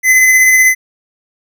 square tone with tremolo, 2033 Hz, B6, 50 cents sharp, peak -5 dBFS, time 0.03-0.75 s, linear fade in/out 50 ms, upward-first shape sine, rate 16 Hz, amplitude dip 25%, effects none

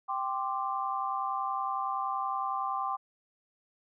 sine chord, G suspended fourth, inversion none, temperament just, 784 / 1045.3 / 1176 Hz, G5 / C6 / D6, 0 / -2 / +2 cents, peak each -34 dBFS, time 0.08-2.97 s, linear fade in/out 20 ms, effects none

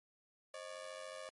sawtooth ring-modulated tone, 576 Hz, D5, 34 cents flat, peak -39 dBFS, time 0.54-1.29 s, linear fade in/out 0 ms, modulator 47 Hz, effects MP3 48 kbps

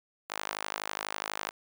sawtooth tone with high-pass filter, 52.1 Hz, G#1, 6 cents sharp, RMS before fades -37 dBFS, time 0.29-1.51 s, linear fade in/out 20 ms, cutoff 930 Hz, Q 1, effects none

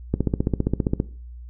click train, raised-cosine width 3 ms, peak -7 dBFS, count 14, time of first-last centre 0.14-1.001 s, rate 15.1 Hz, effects noise-tail reverb RT60 0.4 s tail -18 dB re dry + added 60 Hz sine -36 dBFS peak until 1.49 s

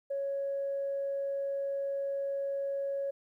sine tone, 554.4 Hz, C#5, in tune, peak -30 dBFS, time 0.1-3.11 s, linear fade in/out 10 ms, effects tanh soft clip ceiling -26 dBFS + 12-bit

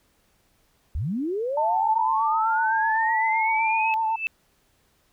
sine linear sweep, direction up, 55 to 2606 Hz, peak -24 dBFS, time 0.95-3.94 s, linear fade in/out 0 ms
sine tone with vibrato, 887 Hz, A5, 14 cents sharp, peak -21 dBFS, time 1.57-4.16 s, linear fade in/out 5 ms, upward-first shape triangle, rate 7.9 Hz, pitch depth 36 cents each way
sine tone with exponential growth, 2637 Hz, E7, in tune, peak -20 dBFS, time 4.01-4.27 s, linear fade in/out 0 ms, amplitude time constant 55 ms
effects pink hiss -65 dBFS RMS until 5.12 s

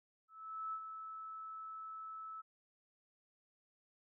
sine tone with ADSR envelope, 1306 Hz, E6, 17 cents flat, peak -38 dBFS, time 0.28-2.42 s, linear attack 450 ms, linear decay 65 ms, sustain -7 dB, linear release 18 ms, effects none

